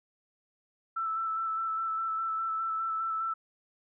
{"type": "tone with vibrato", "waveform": "sine", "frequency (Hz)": 1324, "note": "E6", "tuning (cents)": 7, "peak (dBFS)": -29, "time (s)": [0.96, 3.34], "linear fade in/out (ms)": 10, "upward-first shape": "square", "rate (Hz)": 4.9, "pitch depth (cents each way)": 15, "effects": []}